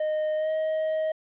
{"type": "tone with pitch glide", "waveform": "triangle", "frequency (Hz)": [617, 629.2], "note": ["D#5", "D#5"], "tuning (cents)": [-15, 19], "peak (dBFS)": -22, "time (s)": [0, 1.12], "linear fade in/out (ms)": 5, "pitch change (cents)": 34, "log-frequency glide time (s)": [0.36, 0.5], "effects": ["resampled to 8000 Hz", "10-bit"]}